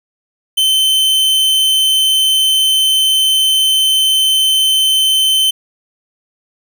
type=tone; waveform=45% pulse; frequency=3077 Hz; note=G7; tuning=33 cents flat; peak=-9 dBFS; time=0.57-5.51 s; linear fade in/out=10 ms; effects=none

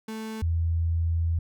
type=tone pair in turn; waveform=35% pulse / sine; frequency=220 / 83.12 Hz; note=A3 / E2; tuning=0 / +15 cents; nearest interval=octave + perfect fourth; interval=1685 cents; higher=first; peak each=-31 / -22 dBFS; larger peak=second; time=0.08-0.42 / 0.42-1.39 s; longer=second; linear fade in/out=5 ms; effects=none

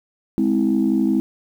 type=chord; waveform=sine; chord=Ab augmented; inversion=none; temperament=just; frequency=207.7 / 259.6 / 324.5 Hz; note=Ab3 / C4 / E4; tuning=0 / -13 / -27 cents; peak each=-19 dBFS; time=0.38-1.2 s; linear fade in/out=0 ms; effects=tanh soft clip ceiling -8 dBFS + 8-bit

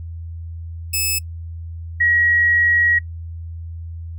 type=tone pair in turn; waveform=5% pulse / sine; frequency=2600 / 1904.3 Hz; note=E7 / A#6; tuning=-24 / +36 cents; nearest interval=perfect fourth; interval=540 cents; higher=first; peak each=-9 / -13 dBFS; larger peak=first; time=0.93-1.19 / 2-2.99 s; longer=second; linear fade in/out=10 ms; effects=noise-tail reverb RT60 0.1 s tail -23 dB re dry + added 83 Hz sine -28 dBFS peak until 4.18 s

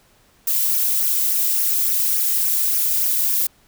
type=noise with flanger; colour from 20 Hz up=violet; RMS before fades=-19 dBFS; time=0.47-3.47 s; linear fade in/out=5 ms; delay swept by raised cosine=0.24 to 1.84 ms; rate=3.5 Hz; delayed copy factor=-0.55; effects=pink hiss -56 dBFS RMS until 3.67 s

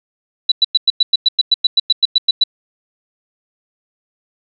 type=tone bursts; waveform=sine; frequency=3951 Hz; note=B7; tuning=in tune; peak=-7 dBFS; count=16; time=0.49-2.438 s; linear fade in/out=5 ms; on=28 ms; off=100 ms; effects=none

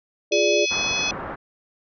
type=chord; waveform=sine; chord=D diminished; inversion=first; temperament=equal; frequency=349.2 / 415.3 / 587.3 Hz; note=F4 / Ab4 / D5; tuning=0 / 0 / 0 cents; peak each=-24 / -21 / -21 dBFS; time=0.31-0.66 s; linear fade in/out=20 ms
type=harmonic tone; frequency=848 Hz; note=G#5; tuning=36 cents sharp; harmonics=3 / 4 / 5 / 6 / 7; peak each=-24 / -28 / -33 / -33 / -30 dBFS; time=0.32-1.11 s; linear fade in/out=2 ms
type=low-pass noise; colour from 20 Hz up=white; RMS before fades=-32 dBFS; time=0.7-1.36 s; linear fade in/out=20 ms; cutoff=1400 Hz; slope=24 dB/octave
effects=none

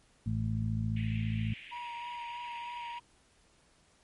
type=harmonic tone; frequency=54.6 Hz; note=A1; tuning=13 cents flat; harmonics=1 / 2 / 3 / 4; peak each=-40 / -31 / -39 / -36 dBFS; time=0.26-1.54 s; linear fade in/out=5 ms
type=band-pass noise; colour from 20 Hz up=white; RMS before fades=-49 dBFS; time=0.96-2.99 s; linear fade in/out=5 ms; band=2000 to 2900 Hz; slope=48 dB/octave
type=tone with vibrato; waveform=triangle; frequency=953 Hz; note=A#5; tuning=38 cents sharp; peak=-37 dBFS; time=1.71-3 s; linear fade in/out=20 ms; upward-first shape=sine; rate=3.2 Hz; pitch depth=17 cents each way
effects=pink hiss -66 dBFS RMS until 4.03 s + MP3 48 kbps

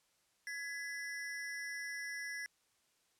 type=ring-modulated tone; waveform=square; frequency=1838 Hz; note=A#6; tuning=25 cents flat; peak=-38 dBFS; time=0.47-2.46 s; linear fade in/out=0 ms; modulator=161 Hz; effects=white hiss -75 dBFS RMS until 3.19 s + low-pass 10000 Hz 12 dB/octave

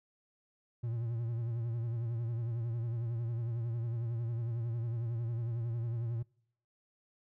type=tone with vibrato; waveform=triangle; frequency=116.54 Hz; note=A#2; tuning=in tune; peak=-31 dBFS; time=0.83-6.23 s; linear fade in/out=10 ms; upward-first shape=triangle; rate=11 Hz; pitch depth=75 cents each way; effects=noise-tail reverb RT60 0.7 s tail -26 dB re dry

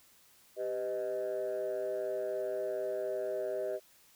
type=chord; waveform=sine; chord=G augmented; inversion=none; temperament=equal with one note detuned; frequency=392 / 505.1 / 622.3 Hz; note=G4 / B4 / D#5; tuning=0 / +39 / 0 cents; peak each=-36 / -37 / -34 dBFS; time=0.56-3.8 s; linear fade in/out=50 ms; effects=tanh soft clip ceiling -28 dBFS + white hiss -63 dBFS RMS until 4.15 s

